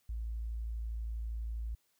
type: tone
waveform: sine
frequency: 56.2 Hz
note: A1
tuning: 37 cents sharp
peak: -35 dBFS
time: 0.09-1.75 s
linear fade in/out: 5 ms
effects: white hiss -75 dBFS RMS until 1.99 s